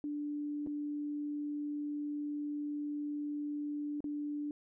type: tone with dropouts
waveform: sine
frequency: 293.7 Hz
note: D4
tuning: in tune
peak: -35 dBFS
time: 0.04-4.51 s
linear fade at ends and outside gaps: 1 ms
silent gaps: 0.664-0.671 / 4.005-4.042 s
effects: none